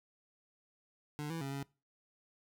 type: tone with pitch steps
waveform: 25% pulse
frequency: 148.6 / 164.7 / 137.4 / 139 Hz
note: D3 / E3 / C#3 / C#3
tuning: +21 / -1 / -15 / +5 cents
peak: -34 dBFS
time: 1.19-1.63 s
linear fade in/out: 0 ms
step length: 110 ms
effects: noise-tail reverb RT60 0.3 s tail -22 dB re dry